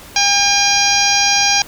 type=harmonic tone; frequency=806 Hz; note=G5; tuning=48 cents sharp; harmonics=1 / 2 / 3 / 4 / 5 / 6 / 7 / 8; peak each=-18 / -22 / -18 / -22 / -22 / -18 / -17 / -22 dBFS; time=0.16-1.62 s; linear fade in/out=2 ms; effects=pink hiss -37 dBFS RMS until 1.67 s